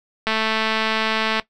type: click train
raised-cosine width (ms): 0.3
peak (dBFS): -5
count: 249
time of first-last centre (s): 0.27-1.397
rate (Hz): 220
effects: noise-tail reverb RT60 0.1 s tail -17 dB re dry